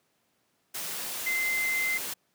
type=tone in noise; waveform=sine; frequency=2074 Hz; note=C7; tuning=16 cents flat; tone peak=-26 dBFS; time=1.26-1.98 s; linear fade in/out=10 ms; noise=white; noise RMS=-35 dBFS; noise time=0.74-2.14 s; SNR=+6 dB; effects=pink hiss -72 dBFS RMS until 2.34 s + high-pass 150 Hz 12 dB/octave